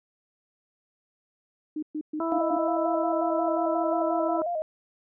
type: tone bursts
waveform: sine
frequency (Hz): 306.1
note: D#4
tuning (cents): -28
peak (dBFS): -28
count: 5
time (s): 1.76-2.57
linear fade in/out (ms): 5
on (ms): 66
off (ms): 120
type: harmonic tone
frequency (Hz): 329.6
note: E4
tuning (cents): 0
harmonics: 1 / 2 / 3 / 4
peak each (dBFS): -28 / -31 / -33 / -34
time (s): 2.2-4.42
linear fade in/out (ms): 2
type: tone with vibrato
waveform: sine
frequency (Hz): 660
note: E5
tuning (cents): +2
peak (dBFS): -26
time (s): 2.32-4.62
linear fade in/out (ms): 0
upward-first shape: square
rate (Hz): 5.6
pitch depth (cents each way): 94
effects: none